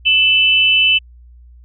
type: tone pair together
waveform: sine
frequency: 2637 / 3013 Hz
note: E7 / F#7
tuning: 0 / +31 cents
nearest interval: major second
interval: 231 cents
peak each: -12 dBFS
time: 0.05-0.99 s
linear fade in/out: 20 ms
effects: added 60 Hz sine -39 dBFS peak until 1.64 s